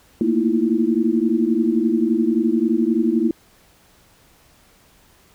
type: tone cluster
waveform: sine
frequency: 225.1 / 236.6 / 317.1 / 340.7 Hz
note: A3 / A#3 / D#4 / F4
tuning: +40 / +26 / +33 / -43 cents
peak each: -21 dBFS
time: 0.21-3.31 s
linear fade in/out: 2 ms
effects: pink hiss -54 dBFS RMS until 5.34 s